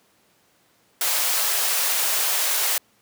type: high-pass noise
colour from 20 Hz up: white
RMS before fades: -22 dBFS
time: 1.01-2.78 s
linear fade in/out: 2 ms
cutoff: 500 Hz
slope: 24 dB/octave
effects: pink hiss -61 dBFS RMS until 3.01 s + high-pass 150 Hz 12 dB/octave